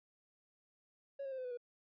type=tone with pitch steps; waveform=triangle; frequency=554.4 / 539.6 / 525.1 / 511 / 497.3 / 484 Hz; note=C#5 / C#5 / C5 / C5 / B4 / B4; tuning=0 / -47 / +6 / -41 / +12 / -35 cents; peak=-37 dBFS; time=1.19-1.574 s; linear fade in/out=10 ms; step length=64 ms; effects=tanh soft clip ceiling -36 dBFS + resampled to 11025 Hz